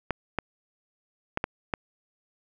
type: clicks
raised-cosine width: 0.5 ms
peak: -11 dBFS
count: 5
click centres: 0.107 / 0.387 / 1.374 / 1.441 / 1.738 s
effects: none